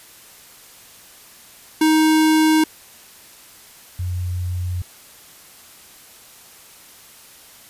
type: tone pair in turn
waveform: square / sine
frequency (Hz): 313.4 / 89.38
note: D#4 / F2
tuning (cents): +13 / +41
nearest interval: octave + minor seventh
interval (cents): 2172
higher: first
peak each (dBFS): -13 / -21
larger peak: first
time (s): 1.81-2.64 / 3.99-4.82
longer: neither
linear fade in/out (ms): 5
effects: white hiss -45 dBFS RMS until 7.69 s + resampled to 32000 Hz